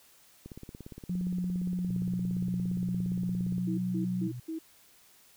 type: click train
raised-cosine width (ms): 3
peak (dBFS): -30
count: 55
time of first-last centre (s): 0.46-3.581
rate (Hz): 17.3
type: tone with pitch glide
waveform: sine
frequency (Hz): 180 to 182.72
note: F#3 to F#3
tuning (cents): -47 to -21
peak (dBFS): -29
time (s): 1.09-4.28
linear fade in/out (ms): 10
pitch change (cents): +26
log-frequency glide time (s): 3.53-3.79
type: tone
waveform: sine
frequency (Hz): 123.1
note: B2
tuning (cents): -5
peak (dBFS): -37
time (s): 1.88-4.4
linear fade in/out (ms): 5
type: tone bursts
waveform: sine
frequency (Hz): 322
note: E4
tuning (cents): -41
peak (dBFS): -33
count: 4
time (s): 3.67-4.59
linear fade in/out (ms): 10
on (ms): 110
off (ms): 160
effects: white hiss -60 dBFS RMS until 5.36 s